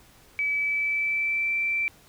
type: tone with pitch glide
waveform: sine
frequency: 2293 to 2340 Hz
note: D7 to D7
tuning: -42 to -7 cents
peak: -23 dBFS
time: 0.39-1.88 s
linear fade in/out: 0 ms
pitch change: +35 cents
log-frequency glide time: 0.51-1.55 s
effects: pink hiss -55 dBFS RMS until 2.08 s